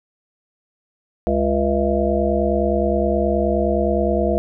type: harmonic tone with a mistuned harmonic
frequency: 69.3 Hz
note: C#2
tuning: in tune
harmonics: 1 / 3 / 5 / 7 / 9 / 10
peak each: -23 / -23 / -23 / -23 / -23 / -23 dBFS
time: 1.27-4.38 s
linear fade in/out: 0 ms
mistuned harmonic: 10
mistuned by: -50 cents
effects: none